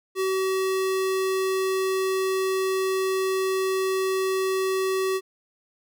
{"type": "tone", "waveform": "square", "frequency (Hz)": 380, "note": "F#4", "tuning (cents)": 46, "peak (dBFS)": -23, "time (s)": [0.15, 5.21], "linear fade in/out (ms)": 50, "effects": []}